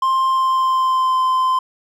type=tone with pitch glide; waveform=triangle; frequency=1053 to 1034.3 Hz; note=C6 to C6; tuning=+11 to -20 cents; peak=-12 dBFS; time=0.02-1.59 s; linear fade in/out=5 ms; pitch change=-31 cents; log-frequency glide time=0.3-1.2 s; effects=none